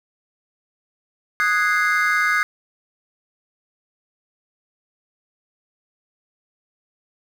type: chord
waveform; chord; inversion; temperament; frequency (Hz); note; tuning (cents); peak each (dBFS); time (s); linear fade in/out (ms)
triangle; Ab dominant seventh; second; equal with one note detuned; 1244.5 / 1480 / 1650.7 / 2093; Eb6 / Gb6 / Ab6 / C7; 0 / 0 / -11 / 0; -20; 1.4-2.43; 0
effects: tanh soft clip ceiling -5 dBFS + 7-bit